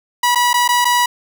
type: tone with dropouts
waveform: sawtooth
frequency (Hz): 973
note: B5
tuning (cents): -26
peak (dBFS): -8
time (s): 0.23-1.06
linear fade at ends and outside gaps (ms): 5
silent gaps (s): 0.349-0.356 / 0.532-0.54 / 0.679-0.688 / 0.846-0.852
effects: none